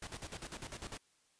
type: noise with tremolo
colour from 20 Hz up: pink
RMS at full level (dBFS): -44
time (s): 0.02-0.98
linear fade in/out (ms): 5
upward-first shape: square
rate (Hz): 10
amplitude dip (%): 75
effects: white hiss -72 dBFS RMS until 1.39 s + resampled to 22050 Hz